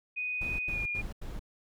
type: tone with pitch glide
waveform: sine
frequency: 2489 to 2424 Hz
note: D#7 to D#7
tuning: 0 to -46 cents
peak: -31 dBFS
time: 0.16-1.02 s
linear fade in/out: 20 ms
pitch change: -46 cents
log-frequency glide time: 0.69-0.81 s
type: noise bursts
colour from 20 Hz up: brown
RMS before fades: -38 dBFS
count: 4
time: 0.41-1.394 s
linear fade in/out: 5 ms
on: 180 ms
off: 88 ms
effects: none